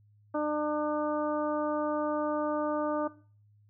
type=harmonic tone; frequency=300 Hz; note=D4; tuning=37 cents sharp; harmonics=1 / 2 / 3 / 4 / 5; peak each=-31 / -31 / -36 / -37 / -44 dBFS; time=0.34-3.08 s; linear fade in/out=10 ms; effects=noise-tail reverb RT60 0.4 s tail -17 dB re dry + added 104 Hz sine -59 dBFS peak until 3.69 s